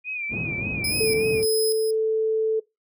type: tone with vibrato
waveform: sine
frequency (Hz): 2430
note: D#7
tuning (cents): -42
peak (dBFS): -27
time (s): 0.04-1.43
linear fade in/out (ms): 50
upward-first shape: sine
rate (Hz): 3.4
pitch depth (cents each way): 80
type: low-pass noise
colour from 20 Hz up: pink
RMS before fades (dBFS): -28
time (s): 0.29-1.46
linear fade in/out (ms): 50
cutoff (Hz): 320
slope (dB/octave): 12
type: tone with tremolo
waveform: 20% pulse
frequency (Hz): 5080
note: D#8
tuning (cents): +35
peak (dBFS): -18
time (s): 0.84-1.91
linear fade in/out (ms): 5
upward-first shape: square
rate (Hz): 1.7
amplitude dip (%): 65
type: tone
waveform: sine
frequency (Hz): 440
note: A4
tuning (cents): 0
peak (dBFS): -19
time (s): 1-2.6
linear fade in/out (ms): 10
effects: noise-tail reverb RT60 0.2 s tail -22 dB re dry + high-pass 100 Hz 12 dB/octave